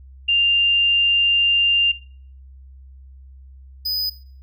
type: tone pair in turn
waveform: sine / square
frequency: 2794 / 4993 Hz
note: F7 / D#8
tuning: 0 / +5 cents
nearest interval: minor seventh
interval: 1005 cents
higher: second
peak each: -14 / -21 dBFS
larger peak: first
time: 0.28-1.92 / 3.85-4.1 s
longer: first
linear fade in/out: 10 ms
effects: noise-tail reverb RT60 0.5 s tail -19 dB re dry + added 66 Hz sine -40 dBFS peak until 4.42 s